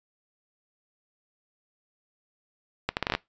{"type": "accelerating click train", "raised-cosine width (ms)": 0.3, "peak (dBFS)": -9, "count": 8, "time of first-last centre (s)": [2.89, 3.15], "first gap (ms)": 79, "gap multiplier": 0.73, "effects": ["noise-tail reverb RT60 0.2 s tail -22 dB re dry", "resampled to 16000 Hz"]}